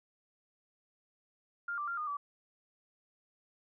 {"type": "tone with pitch steps", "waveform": "sine", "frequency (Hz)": [1401, 1176, 1388, 1222, 1151], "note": ["F6", "D6", "F6", "D#6", "D6"], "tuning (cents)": [5, 2, -11, -32, -35], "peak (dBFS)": -34, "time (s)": [1.68, 2.17], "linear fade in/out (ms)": 5, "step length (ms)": 98, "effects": []}